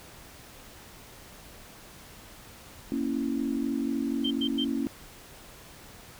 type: chord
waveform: sine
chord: A# diminished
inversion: none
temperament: equal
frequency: 233.1 / 277.2 / 329.6 Hz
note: A#3 / C#4 / E4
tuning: 0 / 0 / 0 cents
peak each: -31 / -29 / -34 dBFS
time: 2.92-4.87 s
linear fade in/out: 0 ms
type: tone bursts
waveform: sine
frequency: 3136 Hz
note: G7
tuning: in tune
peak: -28 dBFS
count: 3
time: 4.24-4.647 s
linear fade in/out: 10 ms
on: 69 ms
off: 100 ms
effects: pink hiss -49 dBFS RMS until 6.19 s

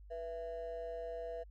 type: ring-modulated tone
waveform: triangle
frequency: 579 Hz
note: D5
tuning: 25 cents flat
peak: -34 dBFS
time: 0.1-1.44 s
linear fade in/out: 20 ms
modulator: 88.8 Hz
effects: tanh soft clip ceiling -34 dBFS + added 50 Hz sine -52 dBFS peak until 1.5 s

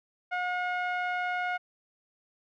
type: tone with low-pass filter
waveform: sawtooth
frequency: 721 Hz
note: F#5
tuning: 45 cents flat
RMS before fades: -31 dBFS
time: 0.31-1.58 s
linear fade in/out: 20 ms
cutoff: 1900 Hz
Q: 2.4
effects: none

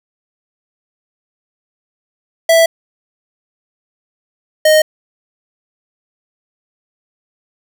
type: tone pair in turn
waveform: square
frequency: 659.3 / 619.8 Hz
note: E5 / D#5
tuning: 0 / -7 cents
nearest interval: minor second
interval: 107 cents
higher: first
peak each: -7 dBFS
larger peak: neither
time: 2.49-2.66 / 4.65-4.82 s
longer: neither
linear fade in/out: 5 ms
effects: none

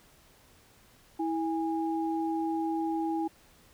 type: tone pair together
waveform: sine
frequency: 325.5 / 820.2 Hz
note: E4 / G#5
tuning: -22 / -22 cents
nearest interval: octave + major third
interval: 1600 cents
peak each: -29 / -33 dBFS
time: 1.19-3.28 s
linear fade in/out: 10 ms
effects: pink hiss -60 dBFS RMS until 3.73 s

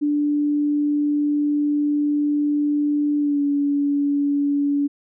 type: tone with pitch glide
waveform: sine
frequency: 293.5 to 285.6 Hz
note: D4 to D4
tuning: -1 to -48 cents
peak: -17 dBFS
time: 0.01-4.88 s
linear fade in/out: 20 ms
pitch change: -47 cents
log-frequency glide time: 3.18-3.41 s
effects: none

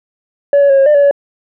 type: tone with pitch steps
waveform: sine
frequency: 568 / 564 / 547 / 543 / 598 / 570 / 566 Hz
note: C#5 / C#5 / C#5 / C#5 / D5 / C#5 / C#5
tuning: +42 / +30 / -23 / -36 / +31 / +48 / +36 cents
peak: -3 dBFS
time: 0.53-1.111 s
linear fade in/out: 2 ms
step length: 83 ms
effects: tanh soft clip ceiling -4 dBFS

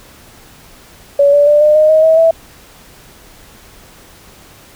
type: tone with pitch steps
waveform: sine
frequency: 567 / 578.9 / 591.1 / 603.5 / 616.2 / 629.1 / 642.3 / 655.8 Hz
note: C#5 / D5 / D5 / D5 / D#5 / D#5 / E5 / E5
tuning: +39 / -25 / +11 / +47 / -17 / +19 / -45 / -9 cents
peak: -5 dBFS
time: 1.19-2.31 s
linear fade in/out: 5 ms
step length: 140 ms
effects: pink hiss -41 dBFS RMS until 4.75 s

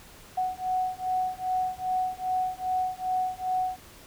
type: beating tone pair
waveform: sine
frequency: 740 / 742.5 Hz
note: F#5 / F#5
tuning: 0 / +6 cents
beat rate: 2.5 Hz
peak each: -29 / -29 dBFS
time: 0.37-3.77 s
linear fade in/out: 10 ms
effects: pink hiss -50 dBFS RMS until 4.06 s

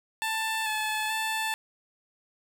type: tone with pitch steps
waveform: 15% pulse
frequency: 885 / 864 / 880 Hz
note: A5 / A5 / A5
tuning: +10 / -32 / 0 cents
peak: -21 dBFS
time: 0.22-1.54 s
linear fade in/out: 0 ms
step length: 440 ms
effects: none

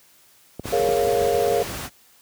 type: clicks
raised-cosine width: 2 ms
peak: -17 dBFS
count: 4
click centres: 0.596 / 0.656 / 0.889 / 1.217 s
type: noise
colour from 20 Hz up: pink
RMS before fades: -31 dBFS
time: 0.63-1.9 s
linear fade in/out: 50 ms
type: chord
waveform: sine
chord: Bb minor seventh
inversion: third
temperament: equal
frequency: 415.3 / 466.2 / 554.4 / 698.5 Hz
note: Ab4 / Bb4 / Db5 / F5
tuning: 0 / 0 / 0 / 0 cents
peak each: -23 / -22 / -24 / -24 dBFS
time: 0.72-1.63 s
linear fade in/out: 10 ms
effects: white hiss -55 dBFS RMS until 2.21 s + high-pass 60 Hz 12 dB/octave

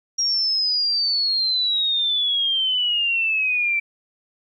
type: exponential sweep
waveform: sine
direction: down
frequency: 5650 to 2328 Hz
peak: -18 dBFS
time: 0.18-3.8 s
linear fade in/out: 10 ms
effects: 10-bit

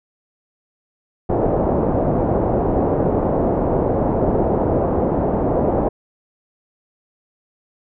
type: low-pass noise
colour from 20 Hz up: white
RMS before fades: -18 dBFS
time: 1.29-5.89 s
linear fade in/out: 10 ms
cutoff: 680 Hz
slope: 24 dB/octave
effects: none

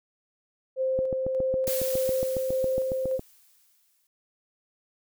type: tone with tremolo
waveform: sine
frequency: 523.3 Hz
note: C5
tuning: in tune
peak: -23 dBFS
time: 0.76-3.2 s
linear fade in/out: 50 ms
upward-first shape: square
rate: 1.7 Hz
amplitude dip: 25%
type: click train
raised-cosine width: 2 ms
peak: -19 dBFS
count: 17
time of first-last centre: 0.99-3.194 s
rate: 7.26 Hz
type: noise with exponential decay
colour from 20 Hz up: blue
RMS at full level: -30 dBFS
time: 1.67-4.07 s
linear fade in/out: 1 ms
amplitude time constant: 520 ms
effects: none

